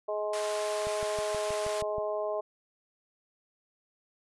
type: harmonic tone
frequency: 210.4 Hz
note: G#3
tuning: 23 cents sharp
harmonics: 2 / 3 / 4 / 5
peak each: -35 / -31 / -41 / -40 dBFS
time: 0.08-2.41 s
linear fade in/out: 10 ms
type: high-pass noise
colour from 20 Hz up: pink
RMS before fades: -40 dBFS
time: 0.33-1.82 s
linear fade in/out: 5 ms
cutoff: 1000 Hz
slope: 48 dB/octave
type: click train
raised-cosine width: 5 ms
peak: -31 dBFS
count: 8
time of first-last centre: 0.87-1.983 s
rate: 6.29 Hz
effects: resampled to 24000 Hz